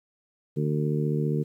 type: harmonic tone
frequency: 75 Hz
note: D2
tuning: 37 cents sharp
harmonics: 2 / 3 / 4 / 5 / 6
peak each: -25 / -31 / -35 / -32 / -33 dBFS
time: 0.56-1.44 s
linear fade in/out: 20 ms
effects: 10-bit